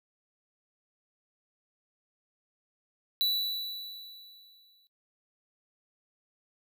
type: tone with exponential decay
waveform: square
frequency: 3951 Hz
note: B7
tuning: in tune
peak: -24 dBFS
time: 3.21-4.87 s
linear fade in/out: 0 ms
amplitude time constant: 360 ms
effects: noise-tail reverb RT60 0.1 s tail -21 dB re dry